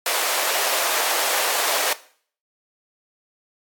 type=high-pass noise; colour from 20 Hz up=pink; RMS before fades=-22 dBFS; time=0.06-1.93 s; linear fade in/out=2 ms; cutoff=500 Hz; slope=24 dB/octave; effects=noise-tail reverb RT60 0.5 s tail -17 dB re dry + AAC 64 kbps